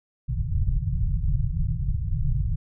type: low-pass noise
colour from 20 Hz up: pink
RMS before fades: -24 dBFS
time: 0.28-2.56 s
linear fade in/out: 10 ms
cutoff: 160 Hz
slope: 96 dB/octave
effects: none